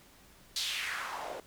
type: noise with band-pass filter sweep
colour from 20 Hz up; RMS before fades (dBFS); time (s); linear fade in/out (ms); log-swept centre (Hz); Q
white; -37; 0.56-1.4; 2; 4500 to 480; 2.7
effects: pink hiss -59 dBFS RMS until 1.46 s